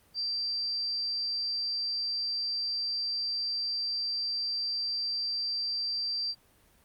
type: tone with amplitude modulation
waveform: sine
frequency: 4700 Hz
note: D8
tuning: 1 cent sharp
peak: -28 dBFS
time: 0.14-6.35 s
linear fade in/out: 50 ms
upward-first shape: sine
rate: 252 Hz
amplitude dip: 25%
effects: pink hiss -63 dBFS RMS until 6.84 s + Opus 32 kbps